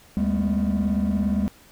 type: tone cluster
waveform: triangle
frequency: 76.1 / 200.5 / 217.8 / 247.9 Hz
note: D#2 / G3 / A3 / B3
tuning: -38 / +39 / -17 / +7 cents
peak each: -26 / -19 / -23 / -28 dBFS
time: 0.17-1.48 s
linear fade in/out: 0 ms
effects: tanh soft clip ceiling -14 dBFS + pink hiss -52 dBFS RMS until 1.71 s